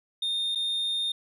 sine tone with dropouts, 3653 Hz, A#7, 36 cents flat, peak -23 dBFS, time 0.22-1.12 s, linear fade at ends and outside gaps 5 ms, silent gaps 0.55-0.556 s, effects tanh soft clip ceiling -25 dBFS

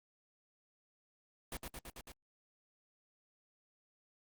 pink noise with echo, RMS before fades -42 dBFS, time 1.52-1.57 s, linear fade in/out 2 ms, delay 110 ms, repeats 5, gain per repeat -2 dB, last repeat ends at 2.12 s, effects Opus 32 kbps

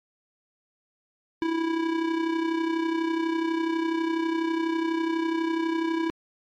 square tone with amplitude modulation, 328.3 Hz, E4, 7 cents flat, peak -22 dBFS, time 1.42-6.1 s, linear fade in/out 0 ms, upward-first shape sine, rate 32.1 Hz, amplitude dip 55%, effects low-pass 3000 Hz 12 dB/octave + MP3 96 kbps

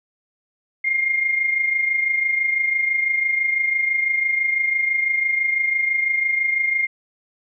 sine tone pair together, 2120 / 2146 Hz, C7 / C7, +22 / +43 cents, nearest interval unison, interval 21 cents, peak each -18 / -26 dBFS, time 0.84-6.87 s, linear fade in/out 10 ms, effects none

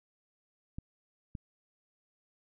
clicks, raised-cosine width 5 ms, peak -27 dBFS, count 2, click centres 0.785 / 1.352 s, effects none

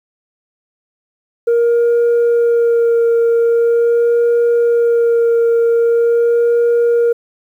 sine tone with vibrato, 468.2 Hz, A#4, 8 cents sharp, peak -7 dBFS, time 1.47-7.13 s, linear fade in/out 10 ms, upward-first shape sine, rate 0.43 Hz, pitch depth 14 cents each way, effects tanh soft clip ceiling -8 dBFS + 8-bit

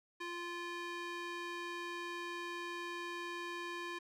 square tone with band-pass filter, 347.1 Hz, F4, 11 cents flat, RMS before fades -43 dBFS, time 0.2-3.99 s, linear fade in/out 10 ms, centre 1900 Hz, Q 0.82, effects none

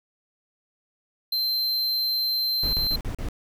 square tone, 4115 Hz, C8, 30 cents flat, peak -23 dBFS, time 1.32-2.96 s, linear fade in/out 5 ms
brown noise bursts, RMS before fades -29 dBFS, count 5, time 2.63-3.286 s, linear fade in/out 0 ms, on 100 ms, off 39 ms
effects none

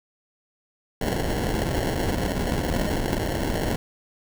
pink noise with sample-and-hold, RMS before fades -25 dBFS, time 1.01-3.76 s, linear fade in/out 5 ms, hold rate 1225 Hz, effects none

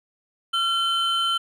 triangle tone pair together, 1367 / 3069 Hz, F6 / G7, -37 / -37 cents, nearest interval octave + major second, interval 1400 cents, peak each -22 / -21 dBFS, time 0.53-1.38 s, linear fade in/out 10 ms, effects none

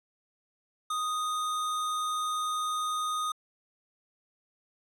sine tone with sample-and-hold, 1244.5 Hz, D#6, in tune, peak -28 dBFS, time 0.9-3.32 s, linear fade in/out 5 ms, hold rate 4900 Hz, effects low-pass 11000 Hz 12 dB/octave

